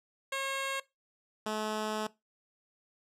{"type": "tone pair in turn", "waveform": "10% pulse", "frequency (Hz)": [542, 215.1], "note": ["C#5", "A3"], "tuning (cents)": [-39, -39], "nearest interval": "octave + major third", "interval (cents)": 1600, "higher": "first", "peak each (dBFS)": -24, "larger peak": "neither", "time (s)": [[0.32, 0.8], [1.46, 2.07]], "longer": "second", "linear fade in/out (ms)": 5, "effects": ["noise-tail reverb RT60 0.2 s tail -19 dB re dry", "low-pass 10000 Hz 12 dB/octave"]}